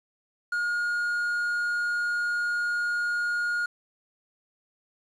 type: tone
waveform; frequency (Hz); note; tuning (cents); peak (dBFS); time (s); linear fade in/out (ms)
triangle; 1430; F6; +41; -23; 0.52-3.66; 5
effects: resampled to 24000 Hz + 9-bit